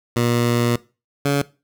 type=tone pair in turn; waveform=15% pulse; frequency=119.4 / 141.67 Hz; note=A#2 / C#3; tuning=+42 / +38 cents; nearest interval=minor third; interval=296 cents; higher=second; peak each=-10 dBFS; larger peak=neither; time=0.16-0.76 / 1.25-1.42 s; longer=first; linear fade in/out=5 ms; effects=noise-tail reverb RT60 0.3 s tail -20 dB re dry